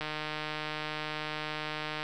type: click train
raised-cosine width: 0.3 ms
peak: -19 dBFS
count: 310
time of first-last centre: 0.01-2.03 s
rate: 153 Hz
effects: none